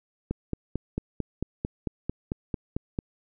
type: click train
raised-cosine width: 3 ms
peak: -15 dBFS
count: 13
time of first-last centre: 0.31-2.989 s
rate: 4.48 Hz
effects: none